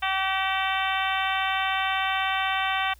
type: harmonic tone with a mistuned harmonic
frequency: 383.4 Hz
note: G4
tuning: 38 cents flat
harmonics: 2 / 3 / 4 / 5 / 6 / 7 / 8 / 9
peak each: -28 / -30 / -31 / -32 / -33 / -33 / -34 / -35 dBFS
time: 0.02-2.94 s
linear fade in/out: 10 ms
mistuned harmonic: 9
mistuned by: +59 cents
effects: added 60 Hz sine -50 dBFS peak until 2.99 s + white hiss -60 dBFS RMS until 2.99 s